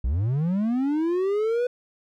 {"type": "linear sweep", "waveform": "triangle", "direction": "up", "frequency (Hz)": [53.5, 498.9], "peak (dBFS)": -19, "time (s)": [0.04, 1.67], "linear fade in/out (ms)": 5, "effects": []}